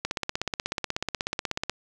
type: click train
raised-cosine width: 0.2 ms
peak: -10 dBFS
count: 28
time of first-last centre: 0.05-1.696 s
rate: 16.4 Hz
effects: none